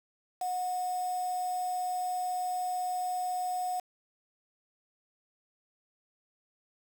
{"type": "tone with quantisation", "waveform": "sine", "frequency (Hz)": 729, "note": "F#5", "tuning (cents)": -26, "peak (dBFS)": -30, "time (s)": [0.41, 3.8], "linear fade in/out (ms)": 5, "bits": 7, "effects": []}